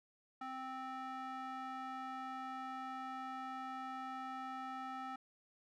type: tone with band-pass filter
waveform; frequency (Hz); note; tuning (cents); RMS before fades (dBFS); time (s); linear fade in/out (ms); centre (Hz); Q
square; 261.6; C4; 0; -45; 0.41-5.16; 5; 1100; 2.5
effects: none